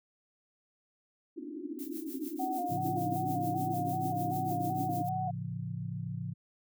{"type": "band-pass noise", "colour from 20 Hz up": "pink", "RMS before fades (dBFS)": -39, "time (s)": [1.36, 5.03], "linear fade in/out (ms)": 20, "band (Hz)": [260, 350], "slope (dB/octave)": 96}
{"type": "noise with tremolo", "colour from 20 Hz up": "violet", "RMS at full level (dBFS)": -44, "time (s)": [1.79, 5.09], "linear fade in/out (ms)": 0, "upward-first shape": "triangle", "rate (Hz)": 6.7, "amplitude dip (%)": 95}
{"type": "tone with vibrato", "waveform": "sine", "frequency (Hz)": 730, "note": "F#5", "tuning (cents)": -24, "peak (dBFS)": -32, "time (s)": [2.39, 5.31], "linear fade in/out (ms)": 10, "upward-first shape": "square", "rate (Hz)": 2.6, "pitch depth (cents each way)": 41}
{"type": "chord", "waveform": "sine", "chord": "A augmented", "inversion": "none", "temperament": "just", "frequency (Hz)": [110, 137.5, 171.88], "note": ["A2", "C#3", "E#3"], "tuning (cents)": [0, -14, -27], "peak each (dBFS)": -39, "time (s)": [2.69, 6.34], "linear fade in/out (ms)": 20}
{"effects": []}